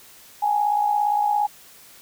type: tone with amplitude modulation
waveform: sine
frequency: 830.6 Hz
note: G#5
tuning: in tune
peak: -15 dBFS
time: 0.42-1.47 s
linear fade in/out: 10 ms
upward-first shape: sine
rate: 57.4 Hz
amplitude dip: 60%
effects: white hiss -48 dBFS RMS until 2.01 s